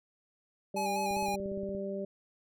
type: harmonic tone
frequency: 196.4 Hz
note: G3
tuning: 4 cents sharp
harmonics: 1 / 2 / 3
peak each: -38 / -38 / -38 dBFS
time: 0.74-2.05 s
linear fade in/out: 5 ms
type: tone with vibrato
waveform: square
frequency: 830.6 Hz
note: G#5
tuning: in tune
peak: -32 dBFS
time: 0.76-1.36 s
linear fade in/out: 10 ms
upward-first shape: square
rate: 5 Hz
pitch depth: 35 cents each way
type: click train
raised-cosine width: 3 ms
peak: -33 dBFS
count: 12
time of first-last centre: 1.11-1.75 s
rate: 17.2 Hz
effects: none